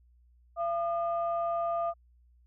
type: tone pair together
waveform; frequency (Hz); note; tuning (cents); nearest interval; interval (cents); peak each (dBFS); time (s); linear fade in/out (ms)
sine; 680.2 / 1212; F5 / D#6; -46 / -46; minor seventh; 1000; -28 / -34; 0.56-1.94; 50
effects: tanh soft clip ceiling -20 dBFS + added 60 Hz sine -59 dBFS peak until 2.46 s